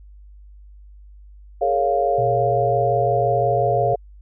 sine chord, Bb minor seventh, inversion third, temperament equal with one note detuned, 415.3 / 461.1 / 554.4 / 698.5 Hz, Ab4 / Bb4 / Db5 / F5, 0 / -19 / 0 / 0 cents, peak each -24 / -25 / -22 / -19 dBFS, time 1.61-3.96 s, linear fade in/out 10 ms
sine tone with vibrato, 120 Hz, B2, 49 cents flat, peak -24 dBFS, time 2.18-3.94 s, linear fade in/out 5 ms, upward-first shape square, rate 18 Hz, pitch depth 32 cents each way
effects added 50 Hz sine -41 dBFS peak until 4.21 s

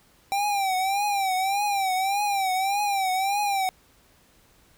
square tone with vibrato, 784 Hz, G5, in tune, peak -23 dBFS, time 0.32-3.69 s, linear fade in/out 0 ms, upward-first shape triangle, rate 1.7 Hz, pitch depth 110 cents each way, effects pink hiss -59 dBFS RMS until 4.77 s

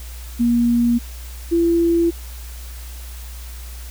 sine tone pair in turn, 237.3 / 338 Hz, A#3 / E4, +31 / +43 cents, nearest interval tritone, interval 612 cents, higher second, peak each -13 dBFS, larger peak neither, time 0.39-0.99 / 1.51-2.11 s, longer neither, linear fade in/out 20 ms, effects added 60 Hz sine -31 dBFS peak until 3.9 s + white hiss -41 dBFS RMS until 3.9 s

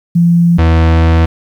sine / 40% pulse tone pair in turn, 171 / 81.73 Hz, F3 / E2, -36 / -14 cents, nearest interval octave + minor second, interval 1278 cents, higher first, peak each -5 dBFS, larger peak neither, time 0.15-0.58 / 0.58-1.26 s, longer second, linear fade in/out 10 ms, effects low-pass 3000 Hz 12 dB/octave + 7-bit

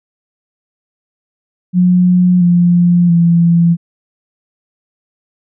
sine tone with pitch steps, 180 / 174.77 / 169.7 Hz, F#3 / F3 / F3, -47 / +2 / -49 cents, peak -6 dBFS, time 1.73-3.77 s, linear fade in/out 50 ms, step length 680 ms, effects none

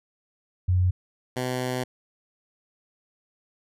sine / 10% pulse tone pair in turn, 91 / 126.72 Hz, F#2 / B2, -28 / +45 cents, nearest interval tritone, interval 573 cents, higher second, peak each -18 dBFS, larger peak neither, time 0.68-0.91 / 1.36-1.84 s, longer second, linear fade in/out 10 ms, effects resampled to 32000 Hz

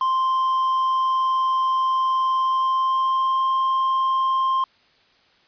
triangle tone with pitch glide, 1046.5 to 1055 Hz, C6 to C6, 0 to +14 cents, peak -16 dBFS, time 0.01-4.64 s, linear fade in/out 2 ms, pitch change +14 cents, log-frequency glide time 2.34-3.47 s, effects white hiss -58 dBFS RMS until 5.47 s + resampled to 11025 Hz

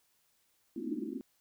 white band-pass noise, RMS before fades -38 dBFS, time 0.76-1.21 s, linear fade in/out 0 ms, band 210 to 350 Hz, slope 96 dB/octave, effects white hiss -73 dBFS RMS until 1.4 s

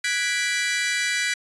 sawtooth chord, G# half-diminished seventh, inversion third, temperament equal, 1480 / 1661.2 / 1975.5 / 2349 Hz, F#6 / G#6 / B6 / D7, 0 / 0 / 0 / 0 cents, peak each -27 / -26 / -21 / -25 dBFS, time 0.04-1.34 s, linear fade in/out 5 ms, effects resampled to 22050 Hz

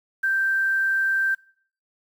sine tone with quantisation, 1568 Hz, G6, in tune, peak -19 dBFS, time 0.23-1.35 s, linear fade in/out 10 ms, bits 8, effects noise-tail reverb RT60 0.5 s tail -21 dB re dry

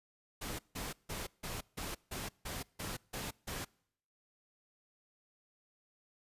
pink noise bursts, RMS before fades -41 dBFS, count 10, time 0.41-3.65 s, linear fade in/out 10 ms, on 180 ms, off 160 ms, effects noise-tail reverb RT60 0.7 s tail -26 dB re dry + resampled to 32000 Hz

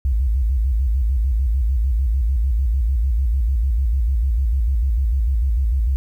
sine tone with vibrato, 60.4 Hz, B1, 38 cents flat, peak -15 dBFS, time 0.05-5.96 s, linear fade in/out 0 ms, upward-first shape square, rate 6.7 Hz, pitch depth 180 cents each way, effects 9-bit

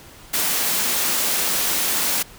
white high-pass noise, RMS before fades -21 dBFS, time 0.33-2.23 s, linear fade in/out 10 ms, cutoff 160 Hz, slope 96 dB/octave, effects pink hiss -44 dBFS RMS until 2.38 s

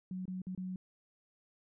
sine tone with dropouts, 185 Hz, F#3, in tune, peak -37 dBFS, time 0.11-0.76 s, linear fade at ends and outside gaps 2 ms, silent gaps 0.255-0.279 / 0.418-0.468 / 0.55-0.576 s, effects none

